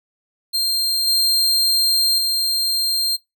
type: tone with level steps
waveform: 40% pulse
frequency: 4186 Hz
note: C8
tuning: in tune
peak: -16 / -13 / -16 dBFS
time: 0.53-3.17 s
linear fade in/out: 20 ms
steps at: 1.07 / 2.18 s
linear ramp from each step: 5 ms
effects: noise-tail reverb RT60 0.2 s tail -23 dB re dry